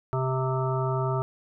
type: harmonic tone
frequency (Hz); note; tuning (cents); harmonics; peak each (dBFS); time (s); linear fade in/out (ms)
130.81; C3; 0; 1 / 3 / 5 / 7 / 9 / 10; -26 / -31 / -33 / -34 / -36 / -36; 0.13-1.22; 0
effects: none